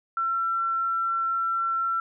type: tone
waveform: sine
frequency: 1351 Hz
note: E6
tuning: 42 cents sharp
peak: -23 dBFS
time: 0.17-2 s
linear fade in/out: 2 ms
effects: none